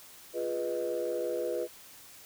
sine chord, F half-diminished seventh, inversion none, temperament equal, 349.2 / 415.3 / 493.9 / 622.3 Hz, F4 / Ab4 / Cb5 / Eb5, 0 / 0 / 0 / 0 cents, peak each -35 / -37 / -32 / -36 dBFS, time 0.33-1.68 s, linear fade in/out 50 ms, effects tanh soft clip ceiling -23 dBFS + white hiss -52 dBFS RMS until 2.25 s

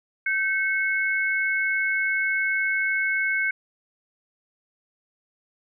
sine tone pair together, 1549.7 / 2193 Hz, G6 / C#7, -20 / -19 cents, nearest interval tritone, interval 601 cents, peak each -24 dBFS, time 0.26-3.51 s, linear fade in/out 5 ms, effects none

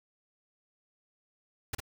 pink noise with echo, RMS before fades -33 dBFS, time 1.73-1.75 s, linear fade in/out 5 ms, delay 53 ms, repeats 1, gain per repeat -5 dB, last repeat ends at 1.803 s, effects none

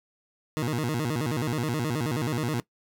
20% pulse tone with vibrato, 135.9 Hz, C#3, 34 cents flat, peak -21 dBFS, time 0.57-2.6 s, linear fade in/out 0 ms, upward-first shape square, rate 9.4 Hz, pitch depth 230 cents each way, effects noise-tail reverb RT60 0.1 s tail -19 dB re dry

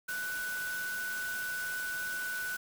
sine tone in noise, 1488 Hz, F#6, 9 cents sharp, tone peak -34 dBFS, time 0.08-2.57 s, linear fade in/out 10 ms, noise white, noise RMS -43 dBFS, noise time 0.08-2.57 s, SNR +6 dB, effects none

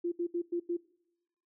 sine tone bursts at uneven times, 346 Hz, F4, 16 cents flat, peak -29 dBFS, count 5, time 0.04-0.12 / 0.19-0.27 / 0.34-0.42 / 0.52-0.6 / 0.69-0.77 s, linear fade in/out 10 ms, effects noise-tail reverb RT60 0.9 s tail -22 dB re dry

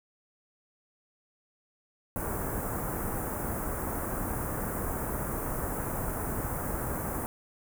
pink band-stop noise, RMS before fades -33 dBFS, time 2.16-7.26 s, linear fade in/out 0 ms, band 1500 to 9700 Hz, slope 24 dB/octave, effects none

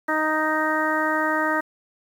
harmonic tone, 311.1 Hz, D#4, in tune, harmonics 1 / 2 / 3 / 4 / 5 / 6, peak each -27 / -27 / -27 / -27 / -27 / -27 dBFS, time 0.08-1.61 s, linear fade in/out 10 ms, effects 8-bit

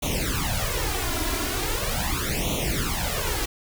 pink noise with flanger, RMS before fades -26 dBFS, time 0.02-3.46 s, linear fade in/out 10 ms, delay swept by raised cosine 0.3 to 3 ms, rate 0.4 Hz, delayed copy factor +0.9, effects none

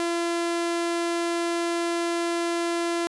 sawtooth tone, 340.6 Hz, F4, 43 cents flat, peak -20 dBFS, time 0-3.07 s, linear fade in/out 0 ms, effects resampled to 24000 Hz

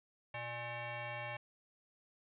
sine tone with frequency modulation, 830.6 Hz, G#5, in tune, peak -40 dBFS, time 0.34-1.37 s, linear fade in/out 5 ms, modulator 476 Hz, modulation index 4, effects none

